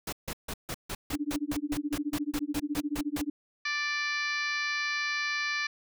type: noise bursts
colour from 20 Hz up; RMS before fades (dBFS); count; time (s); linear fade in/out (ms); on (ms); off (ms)
pink; -35; 16; 0.07-3.216; 5; 56; 150
type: tone with tremolo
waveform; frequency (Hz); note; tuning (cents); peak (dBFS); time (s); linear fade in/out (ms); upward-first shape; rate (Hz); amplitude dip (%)
sine; 293.7; D4; 0; -26; 1.13-3.3; 5; sine; 14; 100
type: harmonic tone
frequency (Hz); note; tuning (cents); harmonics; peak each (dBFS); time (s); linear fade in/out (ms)
587.3; D5; 0; 2 / 3 / 4 / 5 / 6 / 7 / 8 / 9 / 10; -38 / -32 / -33 / -46 / -46 / -40 / -41 / -46 / -47; 3.65-5.67; 5
effects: none